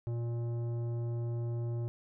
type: tone with tanh clipping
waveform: sine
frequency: 117.9 Hz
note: A#2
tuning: 20 cents sharp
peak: -34 dBFS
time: 0.07-1.88 s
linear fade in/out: 0 ms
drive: 12 dB
effects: none

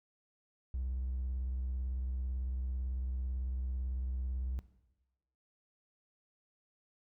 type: tone with vibrato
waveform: triangle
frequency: 63.7 Hz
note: C2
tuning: 46 cents flat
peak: -31 dBFS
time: 0.74-4.59 s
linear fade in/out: 0 ms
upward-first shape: triangle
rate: 18 Hz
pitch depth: 76 cents each way
effects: noise-tail reverb RT60 1.0 s tail -17 dB re dry + tanh soft clip ceiling -29 dBFS

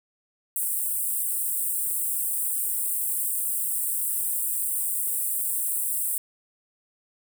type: high-pass noise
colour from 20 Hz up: pink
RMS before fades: -27 dBFS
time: 0.56-6.18 s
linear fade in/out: 2 ms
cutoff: 8100 Hz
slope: 96 dB/octave
effects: none

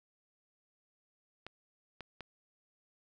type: clicks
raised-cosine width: 0.3 ms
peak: -28 dBFS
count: 3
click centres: 1.466 / 2.007 / 2.207 s
effects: none

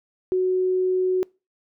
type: tone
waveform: sine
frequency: 370 Hz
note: F#4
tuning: in tune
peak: -18 dBFS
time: 0.32-1.23 s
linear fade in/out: 0 ms
effects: noise-tail reverb RT60 0.3 s tail -26 dB re dry

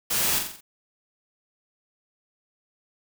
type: noise with echo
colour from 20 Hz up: white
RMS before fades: -25 dBFS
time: 0.1-0.39 s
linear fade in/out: 10 ms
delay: 44 ms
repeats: 5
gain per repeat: -5 dB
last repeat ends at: 0.61 s
effects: none

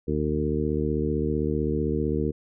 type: harmonic tone with a mistuned harmonic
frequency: 75.6 Hz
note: D#2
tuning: 49 cents flat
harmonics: 1 / 2 / 3 / 4 / 5 / 6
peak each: -30 / -30 / -30 / -30 / -30 / -30 dBFS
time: 0.07-2.32 s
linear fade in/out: 20 ms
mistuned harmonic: 1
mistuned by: -33 cents
effects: none

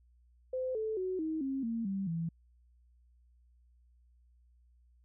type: tone with pitch steps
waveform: sine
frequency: 514 / 437.2 / 371.9 / 316.4 / 269.2 / 229 / 194.77 / 165.68 Hz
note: C5 / A4 / F#4 / D#4 / C4 / A#3 / G3 / E3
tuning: -31 / -11 / +9 / +29 / +49 / -31 / -11 / +9 cents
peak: -32 dBFS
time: 0.53-2.29 s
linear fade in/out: 5 ms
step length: 220 ms
effects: added 60 Hz sine -62 dBFS peak until 5.04 s

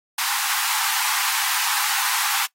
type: high-pass noise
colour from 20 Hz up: pink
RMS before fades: -23 dBFS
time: 0.18-2.46 s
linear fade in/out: 5 ms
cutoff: 790 Hz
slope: 96 dB/octave
effects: noise-tail reverb RT60 0.1 s tail -20 dB re dry + AAC 48 kbps

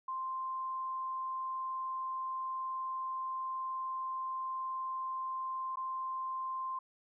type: tone with dropouts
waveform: sine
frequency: 1046.5 Hz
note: C6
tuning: in tune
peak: -35 dBFS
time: 0.08-6.79 s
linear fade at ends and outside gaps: 5 ms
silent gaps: 5.758-5.77 s
effects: none

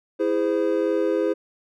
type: chord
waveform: triangle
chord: E augmented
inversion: none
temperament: just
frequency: 329.6 / 412 / 515 Hz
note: E4 / G#4 / B#4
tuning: 0 / -14 / -28 cents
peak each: -22 dBFS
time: 0.19-1.34 s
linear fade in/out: 20 ms
effects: none

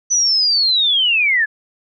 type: linear sweep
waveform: sine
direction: down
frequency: 6020 to 1670 Hz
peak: -12 dBFS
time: 0.1-1.46 s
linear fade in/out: 20 ms
effects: none

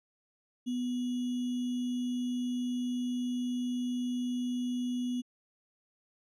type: tone with sample-and-hold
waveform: sine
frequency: 246.9 Hz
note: B3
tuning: in tune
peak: -30 dBFS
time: 0.66-5.22 s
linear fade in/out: 20 ms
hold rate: 3150 Hz
effects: low-pass 8000 Hz 12 dB/octave

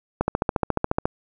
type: click train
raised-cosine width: 1 ms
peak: -6 dBFS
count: 13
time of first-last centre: 0.21-1.055 s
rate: 14.2 Hz
effects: none

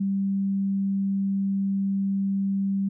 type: tone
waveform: sine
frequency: 196 Hz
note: G3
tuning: in tune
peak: -22 dBFS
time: 0-2.89 s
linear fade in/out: 10 ms
effects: none

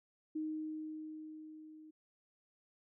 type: tone with level ramp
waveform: sine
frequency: 311.1 Hz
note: D#4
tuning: in tune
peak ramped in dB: -35 to -53 dBFS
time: 0.35-1.91 s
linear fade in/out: 10 ms
effects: none

